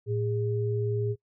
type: tone pair together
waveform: sine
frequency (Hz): 112.6 / 408.7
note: A2 / G#4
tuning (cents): +40 / -28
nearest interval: octave + minor seventh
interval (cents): 2232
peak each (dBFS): -27 / -30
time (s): 0.06-1.16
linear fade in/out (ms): 50
effects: noise-tail reverb RT60 0.1 s tail -24 dB re dry